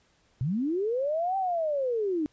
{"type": "linear two-way sweep", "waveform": "sine", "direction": "up then down", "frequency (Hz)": [114.8, 784, 291.3], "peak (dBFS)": -25, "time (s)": [0.41, 2.26], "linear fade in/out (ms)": 0, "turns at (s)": 1.37, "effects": ["pink hiss -66 dBFS RMS until 2.32 s", "resampled to 16000 Hz"]}